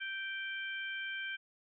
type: harmonic tone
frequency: 782 Hz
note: G5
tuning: 4 cents flat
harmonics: 2 / 3 / 4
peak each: -39 / -43 / -45 dBFS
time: 0-1.37 s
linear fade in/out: 20 ms
effects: none